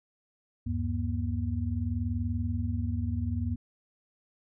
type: tone cluster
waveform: sine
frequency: 78.2 / 98.8 / 239.2 Hz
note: D#2 / G2 / A#3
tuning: +9 / +14 / +45 cents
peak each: -32 / -31 / -34 dBFS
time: 0.66-3.56 s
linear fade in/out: 10 ms
effects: none